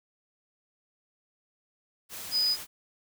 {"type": "tone in noise", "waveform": "sine", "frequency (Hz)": 4978, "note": "D#8", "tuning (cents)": 0, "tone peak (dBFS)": -23, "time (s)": [2.31, 2.57], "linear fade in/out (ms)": 50, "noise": "white", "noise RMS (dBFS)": -40, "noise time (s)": [2.09, 2.67], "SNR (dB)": 14, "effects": []}